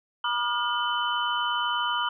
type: tone cluster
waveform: sine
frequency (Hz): 967 / 1207 / 1419 / 3028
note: B5 / D6 / F6 / F#7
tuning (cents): -37 / +47 / +27 / +39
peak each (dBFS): -29 / -30 / -30 / -30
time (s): 0.24-2.09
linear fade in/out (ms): 5
effects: none